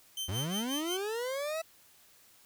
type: tone with tremolo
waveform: sawtooth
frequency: 3100 Hz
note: G7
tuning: 20 cents flat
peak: -30 dBFS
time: 0.17-0.97 s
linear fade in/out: 2 ms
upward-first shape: sine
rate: 5.6 Hz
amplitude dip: 85%
type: linear sweep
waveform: 40% pulse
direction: up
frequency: 82.4 to 659.3 Hz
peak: -32 dBFS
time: 0.28-1.62 s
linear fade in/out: 10 ms
effects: white hiss -61 dBFS RMS until 2.45 s